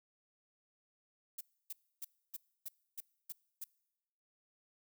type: noise bursts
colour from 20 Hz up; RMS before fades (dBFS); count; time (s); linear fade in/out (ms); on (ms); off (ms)
violet; -43; 8; 1.38-3.642; 5; 29; 290
effects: noise-tail reverb RT60 1.0 s tail -24 dB re dry